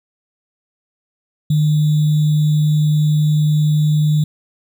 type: tone with sample-and-hold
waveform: sine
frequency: 151.8 Hz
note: D#3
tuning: 42 cents flat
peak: -11 dBFS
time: 1.5-4.24 s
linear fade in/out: 5 ms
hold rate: 3675 Hz
effects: none